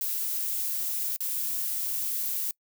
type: noise with dropouts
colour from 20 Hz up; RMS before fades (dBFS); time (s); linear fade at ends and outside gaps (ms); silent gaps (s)
violet; -30; 0.01-2.51; 1; 1.163-1.205
effects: noise-tail reverb RT60 0.1 s tail -25 dB re dry